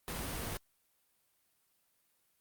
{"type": "noise", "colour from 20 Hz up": "pink", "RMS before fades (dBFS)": -39, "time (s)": [0.08, 0.57], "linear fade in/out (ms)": 0, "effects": ["white hiss -75 dBFS RMS until 2.4 s", "Opus 32 kbps"]}